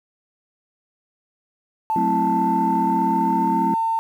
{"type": "tone with pitch glide", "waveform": "sine", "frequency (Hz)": [880, 900], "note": ["A5", "A5"], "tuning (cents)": [0, 39], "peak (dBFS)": -18, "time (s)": [1.9, 3.99], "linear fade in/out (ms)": 0, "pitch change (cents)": 39, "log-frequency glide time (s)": [2.02, 3.61]}
{"type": "chord", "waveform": "sine", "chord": "F# half-diminished seventh", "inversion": "none", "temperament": "equal", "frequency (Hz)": [185, 220, 261.6, 329.6], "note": ["F#3", "A3", "C4", "E4"], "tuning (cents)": [0, 0, 0, 0], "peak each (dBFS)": -25, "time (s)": [1.96, 3.74], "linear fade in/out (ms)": 2}
{"effects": ["tanh soft clip ceiling -9 dBFS", "8-bit"]}